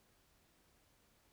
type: silence
effects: pink hiss -72 dBFS RMS until 1.32 s